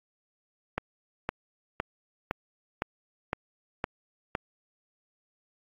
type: click train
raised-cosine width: 0.5 ms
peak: -13 dBFS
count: 8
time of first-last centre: 0.78-4.351 s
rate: 1.96 Hz
effects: AAC 32 kbps